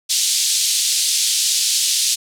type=band-pass noise; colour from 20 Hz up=pink; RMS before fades=-18 dBFS; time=0.09-2.16 s; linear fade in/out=20 ms; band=3600 to 10000 Hz; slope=24 dB/octave; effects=none